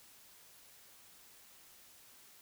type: silence
effects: white hiss -60 dBFS RMS until 2.41 s